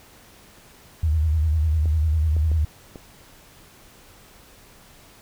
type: tone with vibrato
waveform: sine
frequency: 78.1 Hz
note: D#2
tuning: 7 cents sharp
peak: -17 dBFS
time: 1.03-2.65 s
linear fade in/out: 5 ms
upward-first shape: square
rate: 10 Hz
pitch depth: 70 cents each way
type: clicks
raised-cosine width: 2 ms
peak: -24 dBFS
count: 4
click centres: 1.857 / 2.366 / 2.516 / 2.958 s
effects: pink hiss -50 dBFS RMS until 5.21 s